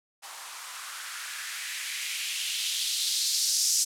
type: noise with band-pass filter sweep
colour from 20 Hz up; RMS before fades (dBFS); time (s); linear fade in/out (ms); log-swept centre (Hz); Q
violet; -30; 0.22-3.85; 20; 850 to 6000; 2.4
effects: low-pass 11000 Hz 12 dB/octave